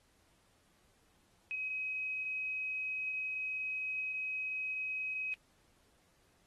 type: tone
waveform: sine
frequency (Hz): 2536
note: D#7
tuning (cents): +32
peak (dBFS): -35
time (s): 1.51-5.34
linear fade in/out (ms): 0
effects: pink hiss -71 dBFS RMS until 6.46 s + AAC 32 kbps